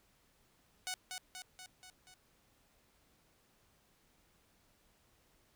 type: tone with echo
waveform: 5% pulse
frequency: 740 Hz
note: F#5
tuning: in tune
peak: -26 dBFS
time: 0.87-0.94 s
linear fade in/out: 0 ms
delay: 240 ms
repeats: 5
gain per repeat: -4 dB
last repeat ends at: 2.14 s
effects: pink hiss -71 dBFS RMS until 5.55 s